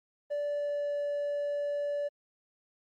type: tone with pitch glide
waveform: triangle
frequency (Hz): 582 to 578.3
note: D5 to D5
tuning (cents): -16 to -27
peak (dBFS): -27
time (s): 0.3-2.09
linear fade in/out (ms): 20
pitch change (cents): -11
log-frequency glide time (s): 0.44-0.96
effects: tanh soft clip ceiling -24 dBFS + Opus 32 kbps